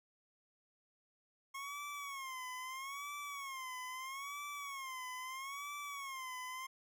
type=tone with vibrato; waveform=25% pulse; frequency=1083 Hz; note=C#6; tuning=41 cents flat; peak=-39 dBFS; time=1.54-6.67 s; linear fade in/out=10 ms; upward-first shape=sine; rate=0.77 Hz; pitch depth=120 cents each way; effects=none